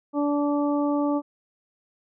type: harmonic tone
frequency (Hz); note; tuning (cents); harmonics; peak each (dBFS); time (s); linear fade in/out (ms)
290; D4; -22; 1 / 2 / 3 / 4; -22 / -28 / -32 / -34; 0.13-1.22; 50
effects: none